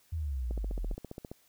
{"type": "exponential sweep", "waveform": "sine", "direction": "down", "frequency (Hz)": [84.8, 36.71], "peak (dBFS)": -31, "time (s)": [0.12, 0.95], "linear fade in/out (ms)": 10}
{"type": "click train", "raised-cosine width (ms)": 2, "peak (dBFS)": -27, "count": 13, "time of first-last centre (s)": [0.51, 1.315], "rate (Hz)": 14.9}
{"effects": ["white hiss -66 dBFS RMS until 1.48 s"]}